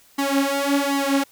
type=tone with flanger; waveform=sawtooth; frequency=278.7 Hz; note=C#4; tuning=9 cents sharp; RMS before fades=-21 dBFS; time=0.18-1.24 s; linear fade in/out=10 ms; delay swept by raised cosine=0.98 to 5.78 ms; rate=1.3 Hz; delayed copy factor=+0.9; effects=white hiss -54 dBFS RMS until 1.31 s